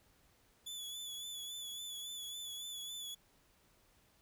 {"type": "tone with vibrato", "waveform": "sawtooth", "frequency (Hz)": 3444, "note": "A7", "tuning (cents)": -38, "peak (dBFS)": -40, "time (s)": [0.66, 3.15], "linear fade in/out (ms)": 10, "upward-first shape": "sine", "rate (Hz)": 3.6, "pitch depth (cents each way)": 40, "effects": ["pink hiss -70 dBFS RMS until 4.21 s"]}